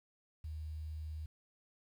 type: tone with quantisation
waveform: sine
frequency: 77.7 Hz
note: D#2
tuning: 2 cents flat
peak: -40 dBFS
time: 0.44-1.26 s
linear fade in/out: 5 ms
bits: 11
effects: none